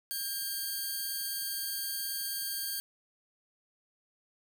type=tone pair together; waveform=5% pulse; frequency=1611 / 4519 Hz; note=G6 / C#8; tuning=+47 / +33 cents; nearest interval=octave + tritone; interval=1786 cents; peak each=-28 dBFS; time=0.11-2.8 s; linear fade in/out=0 ms; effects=none